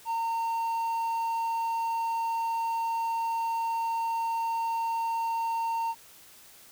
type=tone; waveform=triangle; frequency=915 Hz; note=A#5; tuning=32 cents flat; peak=-25 dBFS; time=0.05-5.95 s; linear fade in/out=50 ms; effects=white hiss -53 dBFS RMS until 6.71 s